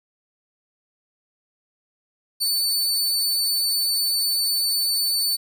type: tone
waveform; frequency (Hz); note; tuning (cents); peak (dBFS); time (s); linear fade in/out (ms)
sawtooth; 4504; C#8; +27; -17; 2.4-5.37; 20
effects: 8-bit